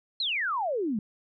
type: exponential sweep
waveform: sine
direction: down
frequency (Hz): 4300 to 196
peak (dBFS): -26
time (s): 0.2-0.99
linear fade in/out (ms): 2
effects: none